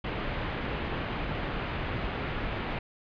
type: low-pass noise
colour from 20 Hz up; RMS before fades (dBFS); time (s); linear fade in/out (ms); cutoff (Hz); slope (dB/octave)
pink; -33; 0.04-2.79; 5; 3000; 24
effects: resampled to 11025 Hz